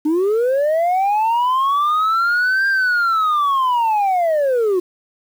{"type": "linear two-way sweep", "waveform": "sine", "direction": "up then down", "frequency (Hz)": [293.7, 1600, 349.2], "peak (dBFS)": -11, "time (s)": [0.05, 4.8], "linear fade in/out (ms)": 10, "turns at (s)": 2.68, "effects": ["tanh soft clip ceiling -13 dBFS", "7-bit"]}